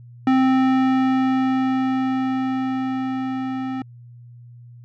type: tone with level ramp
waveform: square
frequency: 261.6 Hz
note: C4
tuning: in tune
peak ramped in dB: -14 to -25 dBFS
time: 0.27-3.82 s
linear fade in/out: 2 ms
effects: added 120 Hz sine -40 dBFS peak until 4.84 s + low-pass 2000 Hz 12 dB/octave